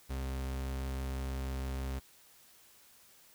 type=tone; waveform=40% pulse; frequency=66.1 Hz; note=C2; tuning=18 cents sharp; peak=-34 dBFS; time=0.09-2 s; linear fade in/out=20 ms; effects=white hiss -61 dBFS RMS until 3.34 s